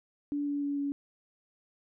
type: tone with pitch steps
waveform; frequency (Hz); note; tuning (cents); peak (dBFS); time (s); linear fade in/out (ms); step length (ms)
sine; 288.8 / 286.8 / 284.8 / 282.9; D4 / D4 / C#4 / C#4; -29 / -41 / +47 / +35; -29; 0.32-0.92; 0; 150
effects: none